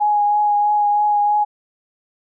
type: tone with vibrato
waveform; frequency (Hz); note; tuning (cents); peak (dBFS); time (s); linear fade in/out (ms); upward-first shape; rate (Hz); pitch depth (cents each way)
sine; 830.6; G#5; 0; -13; 0-1.45; 20; triangle; 3.1; 18
effects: none